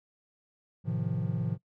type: chord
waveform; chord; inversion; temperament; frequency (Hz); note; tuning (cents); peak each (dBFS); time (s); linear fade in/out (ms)
triangle; F dominant seventh; first; just; 109.13 / 130.96 / 157.15 / 174.61; A2 / C3 / Eb3 / F3; -14 / +2 / +18 / 0; -32 / -32 / -32 / -32; 0.84-1.58; 50
effects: noise-tail reverb RT60 0.1 s tail -21 dB re dry